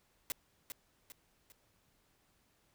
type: noise with echo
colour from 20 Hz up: white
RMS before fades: -37 dBFS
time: 0.3-0.32 s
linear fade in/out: 0 ms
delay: 400 ms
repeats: 3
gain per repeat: -7 dB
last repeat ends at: 1.52 s
effects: pink hiss -73 dBFS RMS until 2.74 s